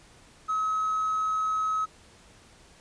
triangle tone with hard clipping, 1281 Hz, E6, 50 cents flat, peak -25 dBFS, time 0.48-1.86 s, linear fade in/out 20 ms, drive 4 dB, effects pink hiss -55 dBFS RMS until 2.8 s + resampled to 22050 Hz

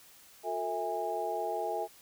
sine tone cluster, 361.8 / 447 / 655 / 818 Hz, F#4 / A4 / E5 / G#5, -39 / +27 / -11 / -26 cents, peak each -40 / -37 / -36 / -35 dBFS, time 0.43-1.88 s, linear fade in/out 50 ms, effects white hiss -57 dBFS RMS until 2.01 s

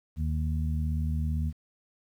harmonic tone, 77.78 Hz, D#2, in tune, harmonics 1 / 2 / 3, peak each -27 / -33 / -37 dBFS, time 0.16-1.53 s, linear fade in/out 50 ms, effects 10-bit

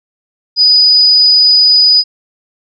sine tone, 4962 Hz, D#8, 6 cents flat, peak -4 dBFS, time 0.56-2.04 s, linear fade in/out 50 ms, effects none

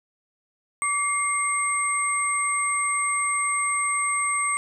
sine tone cluster, 1148 / 2132 / 8370 Hz, D6 / C7 / C9, -40 / +32 / 0 cents, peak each -26 dBFS, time 0.82-4.57 s, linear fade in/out 0 ms, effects none

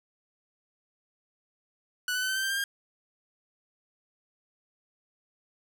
sawtooth tone with pitch steps, 1481 / 1499.1 / 1517.4 / 1535.9 / 1554.6 / 1573.6 / 1592.8 / 1612.2 Hz, F#6 / F#6 / F#6 / G6 / G6 / G6 / G6 / G6, +1 / +22 / +43 / -36 / -15 / +6 / +27 / +48 cents, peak -24 dBFS, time 2.08-2.64 s, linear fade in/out 2 ms, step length 70 ms, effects none

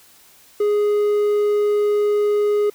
triangle tone, 415.3 Hz, G#4, in tune, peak -13 dBFS, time 0.6-2.7 s, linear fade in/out 5 ms, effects white hiss -50 dBFS RMS until 2.74 s

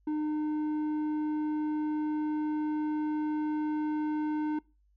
square tone with low-pass filter sweep, 304.3 Hz, D#4, 38 cents flat, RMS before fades -31 dBFS, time 0.07-4.59 s, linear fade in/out 5 ms, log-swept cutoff 680 to 1100 Hz, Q 0.78, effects noise-tail reverb RT60 0.3 s tail -24 dB re dry + added 50 Hz sine -64 dBFS peak until 4.96 s

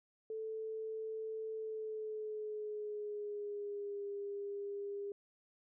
sine tone with pitch glide, 440 to 403.5 Hz, A4 to G#4, 0 to -50 cents, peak -39 dBFS, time 0.3-5.12 s, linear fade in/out 2 ms, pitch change -150 cents, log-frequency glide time 1.54-4.05 s, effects none

